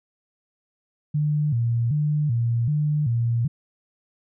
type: tone with vibrato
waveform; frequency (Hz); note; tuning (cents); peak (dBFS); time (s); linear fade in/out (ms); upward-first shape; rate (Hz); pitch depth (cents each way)
sine; 132.5; C3; +22; -19; 1.14-3.48; 10; square; 1.3; 210
effects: none